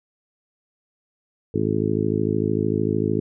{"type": "harmonic tone", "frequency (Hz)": 53.3, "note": "G#1", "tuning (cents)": 46, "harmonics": [2, 3, 4, 5, 6, 7, 8], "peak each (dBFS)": [-27, -27, -27, -27, -27, -27, -27], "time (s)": [1.54, 3.2], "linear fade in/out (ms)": 5, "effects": []}